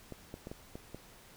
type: clicks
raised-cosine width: 2 ms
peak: -29 dBFS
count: 6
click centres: 0.123 / 0.341 / 0.471 / 0.515 / 0.755 / 0.946 s
effects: pink hiss -57 dBFS RMS until 1.36 s